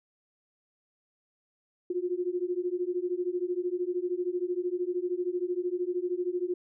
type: beating tone pair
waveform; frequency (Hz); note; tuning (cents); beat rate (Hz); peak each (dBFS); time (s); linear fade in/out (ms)
sine; 351.3 / 364.3; F4 / F#4; +10 / -27; 13; -31; 1.9-6.54; 5
effects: none